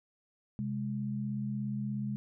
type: tone pair together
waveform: sine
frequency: 130.84 / 207.7 Hz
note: C3 / G#3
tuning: 0 / 0 cents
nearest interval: minor sixth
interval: 800 cents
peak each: -36 / -34 dBFS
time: 0.59-2.16 s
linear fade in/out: 0 ms
effects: none